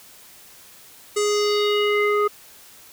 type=tone with low-pass filter sweep; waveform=square; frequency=415.3 Hz; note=G#4; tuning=in tune; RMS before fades=-20 dBFS; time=1.16-2.28 s; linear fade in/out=10 ms; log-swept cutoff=8100 to 1400 Hz; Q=3.5; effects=white hiss -47 dBFS RMS until 2.92 s